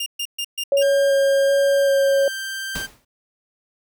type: tone bursts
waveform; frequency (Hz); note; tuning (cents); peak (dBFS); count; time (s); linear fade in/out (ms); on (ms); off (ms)
sawtooth; 2808; F7; +9; -20; 5; 0-0.83; 5; 62; 130
type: tone with vibrato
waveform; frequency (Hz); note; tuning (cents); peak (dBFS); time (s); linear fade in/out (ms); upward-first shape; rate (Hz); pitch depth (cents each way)
sine; 554.4; C#5; 0; -14; 0.72-2.28; 2; square; 1.3; 10
type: tone with pitch glide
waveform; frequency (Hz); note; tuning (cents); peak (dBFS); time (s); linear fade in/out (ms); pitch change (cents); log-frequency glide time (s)
sawtooth; 1600 to 1570.7; G6 to G6; +35 to +3; -23; 0.81-2.87; 20; -32; 1.49-2.27
type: noise with exponential decay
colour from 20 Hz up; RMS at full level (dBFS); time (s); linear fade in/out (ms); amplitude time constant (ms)
pink; -27; 2.75-3.05; 5; 64
effects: none